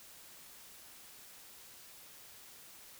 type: silence
effects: white hiss -55 dBFS RMS until 2.99 s

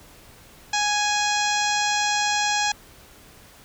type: harmonic tone with a mistuned harmonic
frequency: 830.6 Hz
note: G#5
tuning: in tune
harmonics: 1 / 2 / 3 / 4 / 5 / 6 / 7 / 8 / 9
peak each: -24 / -27 / -29 / -30 / -31 / -32 / -32 / -33 / -34 dBFS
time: 0.73-2.72 s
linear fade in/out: 5 ms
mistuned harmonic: 6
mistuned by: +39 cents
effects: pink hiss -49 dBFS RMS until 3.64 s

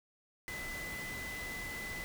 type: tone in noise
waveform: sine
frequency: 2010 Hz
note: B6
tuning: 30 cents sharp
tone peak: -41 dBFS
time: 0.48-2.04 s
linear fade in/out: 0 ms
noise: pink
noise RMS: -45 dBFS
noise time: 0.48-2.04 s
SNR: +1 dB
effects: none

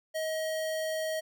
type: tone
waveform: square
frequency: 633 Hz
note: D#5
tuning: 30 cents sharp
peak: -31 dBFS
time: 0.14-1.21 s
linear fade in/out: 20 ms
effects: none

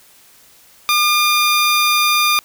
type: tone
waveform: 15% pulse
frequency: 1206 Hz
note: D6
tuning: 46 cents sharp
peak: -6 dBFS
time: 0.89-2.39 s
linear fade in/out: 0 ms
effects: white hiss -48 dBFS RMS until 2.44 s

